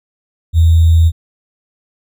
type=tone with sample-and-hold; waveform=sine; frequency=82.4 Hz; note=E2; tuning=in tune; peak=-5 dBFS; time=0.53-1.12 s; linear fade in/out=50 ms; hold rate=3675 Hz; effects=none